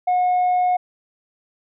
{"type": "tone", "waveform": "sine", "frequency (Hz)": 725, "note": "F#5", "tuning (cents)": -35, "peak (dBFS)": -13, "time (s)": [0.07, 0.77], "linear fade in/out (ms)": 10, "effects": ["tanh soft clip ceiling -14 dBFS"]}